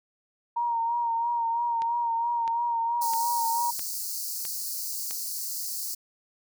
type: tone with vibrato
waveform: sine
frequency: 934 Hz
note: A#5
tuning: 3 cents sharp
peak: -24 dBFS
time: 0.56-3.71 s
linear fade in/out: 10 ms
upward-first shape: sine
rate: 3 Hz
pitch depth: 35 cents each way
type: click train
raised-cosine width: 0.2 ms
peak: -22 dBFS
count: 6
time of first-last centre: 1.82-5.109 s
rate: 1.52 Hz
type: high-pass noise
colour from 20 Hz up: white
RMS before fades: -33 dBFS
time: 3.01-5.95 s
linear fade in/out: 10 ms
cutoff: 4300 Hz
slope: 96 dB/octave
effects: none